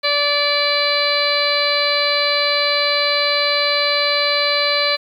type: harmonic tone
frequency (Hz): 580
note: D5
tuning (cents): -22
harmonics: 1 / 2 / 3 / 4 / 5 / 6 / 7 / 8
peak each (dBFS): -21 / -24 / -25 / -22 / -30 / -31 / -19 / -25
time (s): 0.03-4.97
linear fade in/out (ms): 20
effects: 8-bit